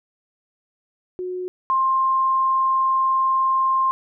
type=tone pair in turn; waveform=sine; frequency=364.8 / 1056.5 Hz; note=F#4 / C6; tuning=-24 / +16 cents; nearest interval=octave + tritone; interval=1840 cents; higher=second; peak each=-25 / -16 dBFS; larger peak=second; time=1.19-1.48 / 1.7-3.91 s; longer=second; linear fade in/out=0 ms; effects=none